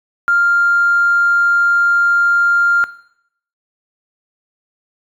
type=tone; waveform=triangle; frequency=1396.9 Hz; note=F6; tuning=in tune; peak=-6 dBFS; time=0.28-2.84 s; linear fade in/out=0 ms; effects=noise-tail reverb RT60 0.7 s tail -20 dB re dry + tanh soft clip ceiling -8 dBFS